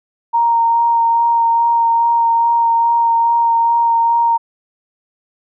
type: tone with vibrato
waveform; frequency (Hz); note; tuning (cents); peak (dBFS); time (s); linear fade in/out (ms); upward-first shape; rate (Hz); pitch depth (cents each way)
sine; 929; A#5; -6; -10; 0.33-4.38; 20; sine; 2.4; 12
effects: none